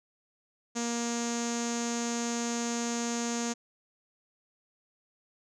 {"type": "tone with low-pass filter", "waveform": "sawtooth", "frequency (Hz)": 235.6, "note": "A#3", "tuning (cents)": 19, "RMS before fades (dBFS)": -32, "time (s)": [0.75, 3.54], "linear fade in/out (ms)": 20, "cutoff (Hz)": 6600, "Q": 7.6, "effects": []}